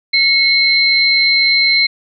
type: tone pair together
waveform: sine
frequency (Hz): 2183 / 4121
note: C#7 / C8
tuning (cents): -27 / -27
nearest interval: major seventh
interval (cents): 1100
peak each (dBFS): -12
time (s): 0.13-1.87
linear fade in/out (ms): 10
effects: none